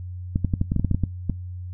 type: clicks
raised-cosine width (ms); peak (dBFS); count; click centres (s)
5; -9; 12; 0.359 / 0.447 / 0.538 / 0.614 / 0.719 / 0.763 / 0.796 / 0.847 / 0.913 / 0.946 / 1.037 / 1.297
effects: noise-tail reverb RT60 0.2 s tail -21 dB re dry + added 90 Hz sine -31 dBFS peak until 1.73 s